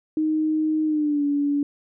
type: tone with pitch glide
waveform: sine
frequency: 311.1 to 286.9 Hz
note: D#4 to D4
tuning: 0 to -40 cents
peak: -19 dBFS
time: 0.17-1.63 s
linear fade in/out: 2 ms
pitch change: -140 cents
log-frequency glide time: 0.85-1.24 s
effects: none